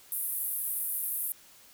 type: band-pass noise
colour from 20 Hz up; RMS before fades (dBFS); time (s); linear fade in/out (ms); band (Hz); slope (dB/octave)
white; -33; 0.12-1.32; 0; 10000 to 15000; 48
effects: white hiss -56 dBFS RMS until 1.73 s